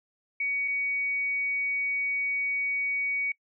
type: tone pair in turn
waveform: sine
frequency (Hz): 2250 / 2250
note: C#7 / C#7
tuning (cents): +25 / +25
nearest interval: unison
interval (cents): 0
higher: neither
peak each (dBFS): -26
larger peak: neither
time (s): 0.4-0.68 / 0.68-3.32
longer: second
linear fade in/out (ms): 5
effects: noise-tail reverb RT60 0.1 s tail -22 dB re dry